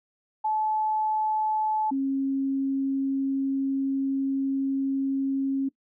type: tone pair in turn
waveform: sine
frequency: 864 / 271.2 Hz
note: A5 / C#4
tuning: -32 / -38 cents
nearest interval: octave + minor sixth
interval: 2006 cents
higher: first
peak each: -23 dBFS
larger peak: neither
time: 0.44-1.91 / 1.91-5.69 s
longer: second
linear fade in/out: 10 ms
effects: noise-tail reverb RT60 0.1 s tail -20 dB re dry